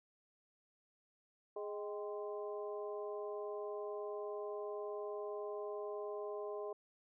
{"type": "harmonic tone with a mistuned harmonic", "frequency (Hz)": 207.7, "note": "G#3", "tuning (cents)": 0, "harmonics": [2, 3, 4, 5], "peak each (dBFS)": [-42, -46, -53, -51], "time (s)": [1.56, 6.73], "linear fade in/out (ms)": 5, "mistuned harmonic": 4, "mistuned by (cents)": -83, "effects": []}